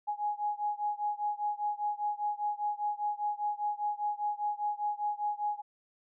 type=beating tone pair; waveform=sine; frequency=830.6 / 835.6 Hz; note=G#5 / G#5; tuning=0 / +10 cents; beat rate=5 Hz; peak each=-33 / -34 dBFS; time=0.07-5.62 s; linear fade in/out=20 ms; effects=none